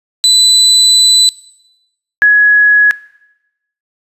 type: tone pair in turn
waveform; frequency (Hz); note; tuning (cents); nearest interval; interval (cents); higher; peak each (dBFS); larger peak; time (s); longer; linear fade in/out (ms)
35% pulse / sine; 3994 / 1679.3; B7 / G#6; +19 / +19; octave + minor third; 1500; first; -3; neither; 0.24-1.29 / 2.22-2.91; first; 0
effects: noise-tail reverb RT60 0.9 s tail -20 dB re dry + resampled to 32000 Hz